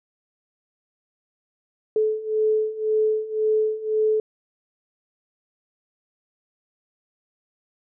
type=beating tone pair; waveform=sine; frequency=431.7 / 433.6 Hz; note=A4 / A4; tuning=-33 / -25 cents; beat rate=1.9 Hz; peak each=-24 / -21 dBFS; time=1.96-4.2 s; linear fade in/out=2 ms; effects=none